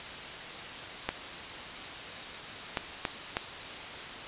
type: clicks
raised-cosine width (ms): 0.3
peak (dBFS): -12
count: 4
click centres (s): 1.09 / 2.772 / 3.052 / 3.369
effects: white hiss -40 dBFS RMS until 4.27 s + resampled to 8000 Hz